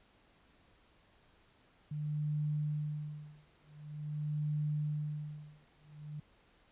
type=tone with tremolo; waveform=sine; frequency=150 Hz; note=D3; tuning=37 cents sharp; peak=-31 dBFS; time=1.91-6.2 s; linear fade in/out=5 ms; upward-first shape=sine; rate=0.46 Hz; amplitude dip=100%; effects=pink hiss -67 dBFS RMS until 6.71 s + resampled to 8000 Hz